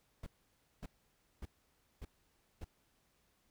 brown noise bursts, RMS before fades -44 dBFS, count 5, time 0.23-2.645 s, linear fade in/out 5 ms, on 35 ms, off 560 ms, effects pink hiss -75 dBFS RMS until 3.5 s

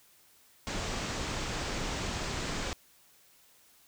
pink low-pass noise, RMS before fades -35 dBFS, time 0.67-2.73 s, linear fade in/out 0 ms, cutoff 7800 Hz, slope 48 dB/octave, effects white hiss -62 dBFS RMS until 3.87 s

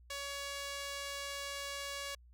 sawtooth tone with band-pass filter, 562 Hz, C#5, 24 cents sharp, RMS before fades -42 dBFS, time 0.1-2.15 s, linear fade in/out 5 ms, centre 4800 Hz, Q 0.5, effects added 60 Hz sine -57 dBFS peak until 2.33 s

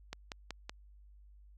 click train, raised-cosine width 0.2 ms, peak -23 dBFS, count 4, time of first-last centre 0.13-0.695 s, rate 5.31 Hz, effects added 50 Hz sine -55 dBFS peak until 1.57 s

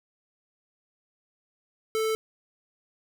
square tone, 440 Hz, A4, in tune, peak -25 dBFS, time 1.95-2.15 s, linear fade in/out 0 ms, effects none

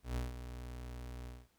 35% pulse tone with ADSR envelope, 61.3 Hz, B1, 12 cents flat, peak -32 dBFS, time 0.03-1.48 s, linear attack 130 ms, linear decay 160 ms, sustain -10 dB, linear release 220 ms, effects pink hiss -74 dBFS RMS until 1.58 s

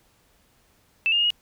sine tone with pitch steps, 2643 / 2820 / 2847 / 2884 Hz, E7 / F7 / F7 / F#7, +4 / +16 / +33 / -45 cents, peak -18 dBFS, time 1.06-1.304 s, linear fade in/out 0 ms, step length 61 ms, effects pink hiss -62 dBFS RMS until 1.41 s

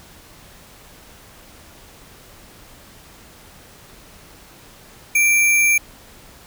sine tone with sample-and-hold, 2349 Hz, D7, in tune, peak -12 dBFS, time 5.15-5.78 s, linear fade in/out 5 ms, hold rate 8820 Hz, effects pink hiss -45 dBFS RMS until 6.46 s

